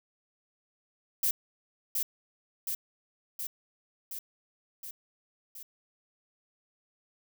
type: noise with echo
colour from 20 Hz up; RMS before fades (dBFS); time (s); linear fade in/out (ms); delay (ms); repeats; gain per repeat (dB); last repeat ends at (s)
violet; -27; 1.23-1.31; 5; 720; 6; -3; 5.63
effects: none